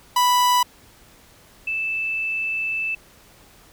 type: tone pair in turn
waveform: 45% pulse / sine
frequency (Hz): 987.8 / 2637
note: B5 / E7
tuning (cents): 0 / 0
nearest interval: octave + perfect fourth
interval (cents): 1700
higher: second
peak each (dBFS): -15 / -22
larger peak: first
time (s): 0.16-0.63 / 1.67-2.95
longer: second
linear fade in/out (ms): 5
effects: pink hiss -51 dBFS RMS until 3.72 s